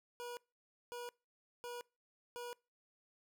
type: tone bursts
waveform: 25% pulse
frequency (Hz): 483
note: B4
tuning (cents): -39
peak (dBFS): -40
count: 4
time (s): 0.2-2.53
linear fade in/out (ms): 0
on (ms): 170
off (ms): 550
effects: noise-tail reverb RT60 0.3 s tail -25 dB re dry